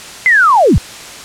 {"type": "linear sweep", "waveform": "sine", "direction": "down", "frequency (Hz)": [2093, 37.57], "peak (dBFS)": -5, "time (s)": [0.26, 0.78], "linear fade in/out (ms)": 0, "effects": ["white hiss -30 dBFS RMS until 1.24 s", "low-pass 8000 Hz 12 dB/octave"]}